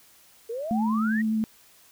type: exponential sweep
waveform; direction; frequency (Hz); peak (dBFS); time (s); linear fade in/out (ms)
sine; up; 440 to 1941; -29; 0.49-1.22; 10
type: tone with vibrato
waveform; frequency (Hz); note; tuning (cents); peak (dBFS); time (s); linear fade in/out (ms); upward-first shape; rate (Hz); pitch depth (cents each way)
sine; 219.3; A3; -6; -22; 0.71-1.44; 0; sine; 10; 14
effects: white hiss -56 dBFS RMS until 1.91 s